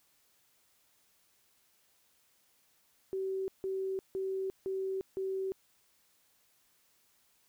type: tone bursts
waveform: sine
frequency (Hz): 382.7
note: G4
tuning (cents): -42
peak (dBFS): -32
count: 5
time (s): 3.13-5.52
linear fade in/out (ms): 0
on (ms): 350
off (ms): 160
effects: white hiss -70 dBFS RMS until 7.48 s